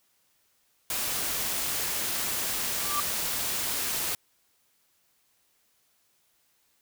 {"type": "noise", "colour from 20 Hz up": "white", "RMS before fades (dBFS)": -30, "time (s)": [0.9, 4.15], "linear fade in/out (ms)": 2}
{"type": "tone with exponential growth", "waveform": "sine", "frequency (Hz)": 1174.7, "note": "D6", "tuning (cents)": 0, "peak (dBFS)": -24, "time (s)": [2.67, 3], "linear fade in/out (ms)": 1, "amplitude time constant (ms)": 70}
{"effects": ["white hiss -69 dBFS RMS until 6.81 s"]}